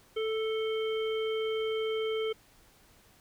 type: harmonic tone with a mistuned harmonic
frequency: 440 Hz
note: A4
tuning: in tune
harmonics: 1 / 3 / 5 / 7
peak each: -29 / -43 / -43 / -41 dBFS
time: 0.16-2.33 s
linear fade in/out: 10 ms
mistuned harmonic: 7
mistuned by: +26 cents
effects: pink hiss -61 dBFS RMS until 3.2 s